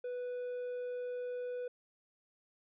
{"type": "tone", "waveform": "triangle", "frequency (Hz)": 493.9, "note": "B4", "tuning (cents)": 0, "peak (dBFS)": -35, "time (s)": [0.04, 1.68], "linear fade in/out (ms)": 5, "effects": ["resampled to 8000 Hz"]}